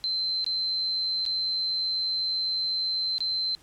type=tone with dropouts; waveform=sine; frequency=4094 Hz; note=C8; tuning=38 cents flat; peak=-25 dBFS; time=0.04-3.55 s; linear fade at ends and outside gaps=0 ms; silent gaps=0.444-0.464 / 1.253-1.262 / 3.182-3.205 s; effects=pink hiss -57 dBFS RMS until 3.62 s + low-pass 12000 Hz 12 dB/octave